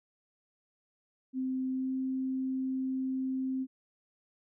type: tone with pitch glide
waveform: sine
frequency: 260 to 262 Hz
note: C4 to C4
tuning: -11 to +2 cents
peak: -30 dBFS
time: 1.33-3.67 s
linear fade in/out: 50 ms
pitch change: +13 cents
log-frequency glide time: 1.7-1.93 s
effects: none